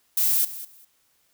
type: noise with echo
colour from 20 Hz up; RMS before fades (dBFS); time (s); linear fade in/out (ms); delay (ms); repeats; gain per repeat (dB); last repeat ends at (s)
violet; -21; 0.17-0.45; 5; 200; 2; -15; 0.85
effects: white hiss -66 dBFS RMS until 1.33 s